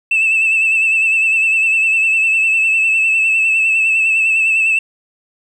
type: tone with vibrato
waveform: sine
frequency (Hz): 2637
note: E7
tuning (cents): 0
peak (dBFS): -9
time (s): 0.11-4.79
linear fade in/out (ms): 5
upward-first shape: sine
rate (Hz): 9.9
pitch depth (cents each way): 38
effects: tanh soft clip ceiling -8 dBFS + 8-bit